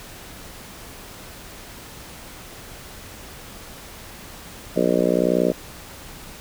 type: harmonic tone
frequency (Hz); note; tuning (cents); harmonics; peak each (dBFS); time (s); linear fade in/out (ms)
60.7; B1; -29; 3 / 4 / 5 / 6 / 7 / 8 / 9 / 10; -25 / -25 / -25 / -25 / -25 / -25 / -25 / -25; 4.76-5.52; 5
effects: pink hiss -40 dBFS RMS until 6.4 s